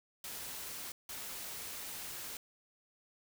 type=noise bursts at uneven times; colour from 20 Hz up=white; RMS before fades=-44 dBFS; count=2; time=0.24-0.92 / 1.09-2.37 s; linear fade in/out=2 ms; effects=none